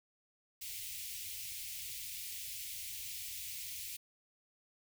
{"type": "band-stop noise", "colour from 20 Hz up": "white", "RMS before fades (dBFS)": -44, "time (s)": [0.61, 3.97], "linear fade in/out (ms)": 10, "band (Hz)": [120, 2100], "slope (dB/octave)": 48, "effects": []}